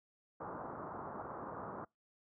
white low-pass noise, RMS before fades -45 dBFS, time 0.4-1.85 s, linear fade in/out 10 ms, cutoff 1300 Hz, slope 48 dB/octave, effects noise-tail reverb RT60 0.2 s tail -26 dB re dry + high-pass 100 Hz 12 dB/octave

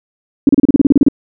sine tone bursts, 279.2 Hz, C#4, 13 cents sharp, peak -3 dBFS, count 12, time 0.47-1.085 s, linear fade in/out 2 ms, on 21 ms, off 33 ms, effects none

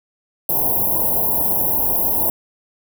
white band-stop noise, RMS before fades -18 dBFS, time 0.49-2.3 s, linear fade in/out 2 ms, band 1000 to 11000 Hz, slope 96 dB/octave, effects none

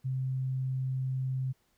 sine tone, 130.81 Hz, C3, in tune, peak -29 dBFS, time 0.04-1.53 s, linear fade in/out 20 ms, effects pink hiss -72 dBFS RMS until 1.77 s

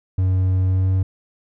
triangle tone with pitch glide, 93.2 to 94.34 Hz, F#2 to F#2, +13 to +34 cents, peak -13 dBFS, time 0.18-1.03 s, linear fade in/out 5 ms, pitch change +21 cents, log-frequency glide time 0.65-0.91 s, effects none

